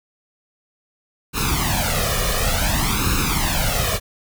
pink noise with flanger, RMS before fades -20 dBFS, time 1.33-4 s, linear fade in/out 50 ms, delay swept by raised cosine 0.75 to 1.71 ms, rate 0.56 Hz, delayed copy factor +0.85, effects none

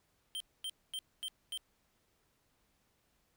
square tone bursts, 3136 Hz, G7, in tune, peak -38 dBFS, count 5, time 0.35-1.575 s, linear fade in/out 0 ms, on 53 ms, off 240 ms, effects pink hiss -75 dBFS RMS until 3.36 s

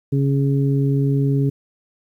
harmonic tone, 138.59 Hz, C#3, in tune, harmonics 1 / 2 / 3, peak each -16 / -22 / -26 dBFS, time 0.12-1.5 s, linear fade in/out 10 ms, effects 9-bit

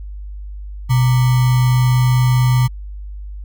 sine tone with sample-and-hold, 125.5 Hz, B2, 28 cents sharp, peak -10 dBFS, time 0.89-2.68 s, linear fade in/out 20 ms, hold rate 1050 Hz, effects added 50 Hz sine -27 dBFS peak until 3.44 s

